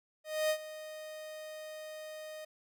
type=tone with ADSR envelope; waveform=45% pulse; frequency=620 Hz; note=D#5; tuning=6 cents flat; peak=-27 dBFS; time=0.24-2.45 s; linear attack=260 ms; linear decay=74 ms; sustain=-16 dB; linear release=7 ms; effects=none